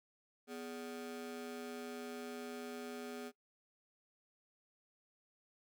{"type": "ring-modulated tone", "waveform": "35% pulse", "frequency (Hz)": 331.4, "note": "E4", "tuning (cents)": 9, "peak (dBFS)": -39, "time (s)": [0.47, 3.32], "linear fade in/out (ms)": 50, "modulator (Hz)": 84.8, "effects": ["noise-tail reverb RT60 0.1 s tail -20 dB re dry"]}